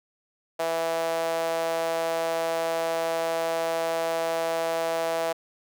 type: tone with high-pass filter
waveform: sawtooth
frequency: 164.81 Hz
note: E3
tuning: in tune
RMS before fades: -27 dBFS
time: 0.59-5.33 s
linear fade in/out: 10 ms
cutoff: 610 Hz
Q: 4.3
effects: none